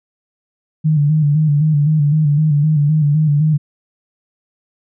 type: tone with vibrato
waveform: sine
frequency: 150.3 Hz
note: D3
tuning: 40 cents sharp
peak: -10 dBFS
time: 0.84-3.58 s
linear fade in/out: 20 ms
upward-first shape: square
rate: 3.9 Hz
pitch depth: 58 cents each way
effects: none

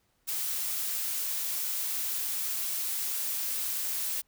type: noise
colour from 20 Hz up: blue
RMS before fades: -32 dBFS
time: 0.27-4.22 s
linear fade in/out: 20 ms
effects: pink hiss -72 dBFS RMS until 4.27 s

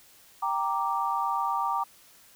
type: chord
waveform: sine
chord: G minor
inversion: none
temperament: equal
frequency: 784 / 932.3 / 1174.7 Hz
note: G5 / Bb5 / D6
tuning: 0 / 0 / 0 cents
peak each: -31 / -29 / -29 dBFS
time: 0.42-1.84 s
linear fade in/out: 10 ms
effects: white hiss -56 dBFS RMS until 2.35 s

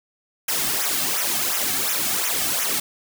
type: noise with flanger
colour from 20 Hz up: white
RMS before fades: -23 dBFS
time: 0.48-2.8 s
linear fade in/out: 5 ms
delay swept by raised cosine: 0.22 to 2.12 ms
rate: 2.8 Hz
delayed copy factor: -0.85
effects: none

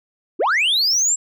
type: linear sweep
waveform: sine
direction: up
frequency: 266.5 to 7700 Hz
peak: -12 dBFS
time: 0.39-1.16 s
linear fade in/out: 20 ms
effects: tanh soft clip ceiling -14 dBFS

